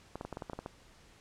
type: clicks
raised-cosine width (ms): 1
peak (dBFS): -25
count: 10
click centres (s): 0.156 / 0.211 / 0.25 / 0.327 / 0.371 / 0.422 / 0.498 / 0.533 / 0.59 / 0.661
effects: pink hiss -60 dBFS RMS until 1.2 s + low-pass 8000 Hz 12 dB/octave